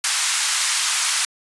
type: band-pass noise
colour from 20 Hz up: white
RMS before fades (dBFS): -21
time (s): 0.04-1.25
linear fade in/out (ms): 2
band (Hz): 1000 to 9800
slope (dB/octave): 24
effects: resampled to 24000 Hz